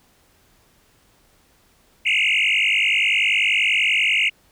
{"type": "tone with frequency modulation", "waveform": "sine", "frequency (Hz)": 2489, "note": "D#7", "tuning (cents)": 0, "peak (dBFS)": -14, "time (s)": [2.05, 4.3], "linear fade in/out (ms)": 20, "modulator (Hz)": 50.3, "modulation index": 7.8, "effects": ["tanh soft clip ceiling -13 dBFS", "pink hiss -58 dBFS RMS until 4.51 s"]}